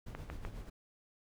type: noise with tremolo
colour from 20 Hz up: brown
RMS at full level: -43 dBFS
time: 0.06-0.7 s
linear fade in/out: 10 ms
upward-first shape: sine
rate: 8.1 Hz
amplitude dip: 50%
type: click train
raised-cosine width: 0.5 ms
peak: -27 dBFS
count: 3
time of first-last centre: 0.15-0.45 s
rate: 6.66 Hz
effects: none